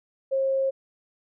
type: tone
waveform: sine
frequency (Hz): 537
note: C5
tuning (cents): +45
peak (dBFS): -21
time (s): 0.31-0.71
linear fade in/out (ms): 20
effects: none